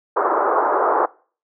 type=band-pass noise; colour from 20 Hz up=white; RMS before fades=-18 dBFS; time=0.16-1.06 s; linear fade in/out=10 ms; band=340 to 1300 Hz; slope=48 dB/octave; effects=noise-tail reverb RT60 0.4 s tail -22 dB re dry